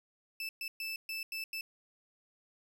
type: tone bursts at uneven times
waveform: 30% pulse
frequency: 2637 Hz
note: E7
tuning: in tune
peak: -34 dBFS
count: 6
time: 0.4-0.49 / 0.61-0.68 / 0.8-0.96 / 1.09-1.23 / 1.32-1.44 / 1.53-1.61 s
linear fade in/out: 2 ms
effects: none